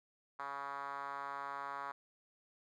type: tone with band-pass filter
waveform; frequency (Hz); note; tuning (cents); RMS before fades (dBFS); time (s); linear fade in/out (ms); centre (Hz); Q
5% pulse; 140; C#3; +18; -43; 0.39-1.92; 5; 1100; 2.7
effects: none